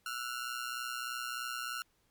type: ring-modulated tone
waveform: sawtooth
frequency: 1397 Hz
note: F6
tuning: in tune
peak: -30 dBFS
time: 0.06-1.82 s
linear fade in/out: 0 ms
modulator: 61.6 Hz
effects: pink hiss -73 dBFS RMS until 2.1 s + MP3 96 kbps